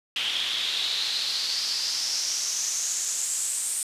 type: noise with band-pass filter sweep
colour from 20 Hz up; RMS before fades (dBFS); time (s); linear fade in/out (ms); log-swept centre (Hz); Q
pink; -28; 0.16-3.83; 2; 3100 to 8700; 5
effects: resampled to 32000 Hz